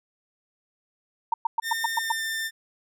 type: tone bursts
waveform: sine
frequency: 919 Hz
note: A#5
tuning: 25 cents flat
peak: -19 dBFS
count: 7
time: 1.32-2.12 s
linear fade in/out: 5 ms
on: 20 ms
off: 110 ms
type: tone with pitch glide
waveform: sawtooth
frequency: 1814 to 1793.2 Hz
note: A#6 to A6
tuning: -48 to +32 cents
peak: -24 dBFS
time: 1.62-2.51 s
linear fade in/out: 50 ms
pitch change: -20 cents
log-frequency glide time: 1.96-2.23 s
effects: none